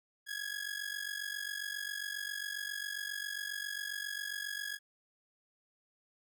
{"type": "ring-modulated tone", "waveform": "sawtooth", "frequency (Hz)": 1665, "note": "G#6", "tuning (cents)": 4, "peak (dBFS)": -31, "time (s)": [0.26, 4.79], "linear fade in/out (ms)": 50, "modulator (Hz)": 23.7, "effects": []}